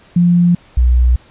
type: tone pair in turn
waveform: sine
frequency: 174.61 / 61.34 Hz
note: F3 / B1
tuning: 0 / -11 cents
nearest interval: octave + tritone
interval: 1811 cents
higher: first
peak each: -7 dBFS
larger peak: neither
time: 0.16-0.55 / 0.77-1.16 s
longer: neither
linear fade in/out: 5 ms
effects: pink hiss -46 dBFS RMS until 1.3 s + resampled to 8000 Hz